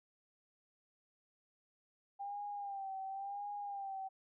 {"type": "tone with vibrato", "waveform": "sine", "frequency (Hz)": 794, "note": "G5", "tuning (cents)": 22, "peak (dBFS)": -40, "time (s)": [2.19, 4.09], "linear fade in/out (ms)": 20, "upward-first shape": "sine", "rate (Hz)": 0.94, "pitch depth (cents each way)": 57, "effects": []}